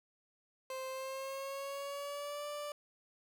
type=tone with pitch glide; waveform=30% pulse; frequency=523.3 to 587.4 Hz; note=C5 to D5; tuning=0 to 0 cents; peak=-37 dBFS; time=0.7-2.72 s; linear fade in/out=2 ms; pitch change=+200 cents; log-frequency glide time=0.9-2.47 s; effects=none